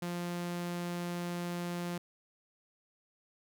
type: tone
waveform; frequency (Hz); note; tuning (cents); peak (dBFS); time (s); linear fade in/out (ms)
sawtooth; 174.61; F3; 0; -31; 0.02-1.98; 5
effects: none